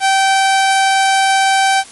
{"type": "tone", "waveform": "sawtooth", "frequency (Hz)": 775, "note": "G5", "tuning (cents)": -20, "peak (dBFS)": -6, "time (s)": [0, 1.84], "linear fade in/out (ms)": 50, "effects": ["white hiss -37 dBFS RMS until 1.91 s", "MP3 48 kbps"]}